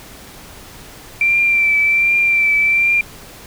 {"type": "tone with vibrato", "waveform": "sine", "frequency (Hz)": 2349, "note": "D7", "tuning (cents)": 0, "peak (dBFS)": -11, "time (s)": [1.21, 3.01], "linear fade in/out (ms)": 2, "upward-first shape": "triangle", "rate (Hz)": 1.3, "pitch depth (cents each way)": 34, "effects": ["pink hiss -38 dBFS RMS until 3.46 s"]}